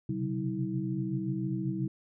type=tone cluster; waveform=sine; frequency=127.9 / 135.4 / 141.1 / 189 / 321.9 Hz; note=C3 / C#3 / C#3 / F#3 / E4; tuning=-39 / -40 / +31 / +37 / -41 cents; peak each=-37 / -37 / -39 / -34 / -35 dBFS; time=0.09-1.88 s; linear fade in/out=5 ms; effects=none